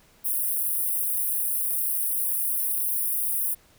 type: high-pass noise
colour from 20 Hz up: white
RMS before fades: -26 dBFS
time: 0.24-3.55 s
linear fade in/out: 20 ms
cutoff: 9200 Hz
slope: 96 dB/octave
effects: pink hiss -58 dBFS RMS until 3.78 s